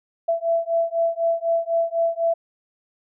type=beating tone pair; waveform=sine; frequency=666 / 670 Hz; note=E5 / E5; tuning=+18 / +28 cents; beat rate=4 Hz; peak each=-22 dBFS; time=0.28-2.34 s; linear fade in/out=10 ms; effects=none